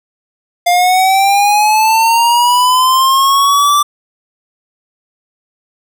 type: linear sweep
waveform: square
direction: up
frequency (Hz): 698.5 to 1174.7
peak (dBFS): -8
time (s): 0.66-3.83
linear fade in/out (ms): 10
effects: none